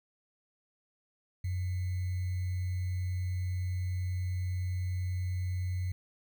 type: tone with sample-and-hold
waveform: sine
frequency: 91 Hz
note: F#2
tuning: 28 cents flat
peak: -30 dBFS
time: 1.44-5.92 s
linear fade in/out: 5 ms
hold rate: 2100 Hz
effects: none